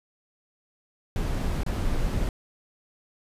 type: noise with dropouts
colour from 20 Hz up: brown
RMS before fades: -26 dBFS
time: 1.16-2.29 s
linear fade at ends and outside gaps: 1 ms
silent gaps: 1.634-1.663 s
effects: resampled to 32000 Hz